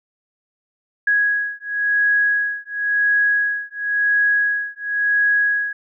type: beating tone pair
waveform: sine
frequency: 1661.2 / 1662.15 Hz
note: G#6 / G#6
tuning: 0 / +1 cents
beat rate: 0.95 Hz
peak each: -19 dBFS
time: 1.07-5.73 s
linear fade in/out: 5 ms
effects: none